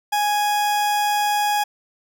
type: tone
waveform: 40% pulse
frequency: 830.6 Hz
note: G#5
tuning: in tune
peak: -17 dBFS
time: 0.12-1.64 s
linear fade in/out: 10 ms
effects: none